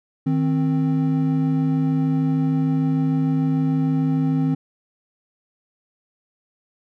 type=tone pair together; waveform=triangle; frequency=156.38 / 263 Hz; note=D#3 / C4; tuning=+9 / +9 cents; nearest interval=major sixth; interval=900 cents; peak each=-18 dBFS; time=0.26-4.55 s; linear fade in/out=10 ms; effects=none